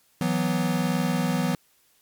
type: chord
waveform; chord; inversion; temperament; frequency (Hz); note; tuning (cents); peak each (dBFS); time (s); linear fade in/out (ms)
square; E suspended second; none; equal; 164.81 / 185 / 246.9; E3 / F#3 / B3; 0 / 0 / 0; -27 / -27 / -28; 0.21-1.55; 2
effects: white hiss -63 dBFS RMS until 2.01 s + MP3 96 kbps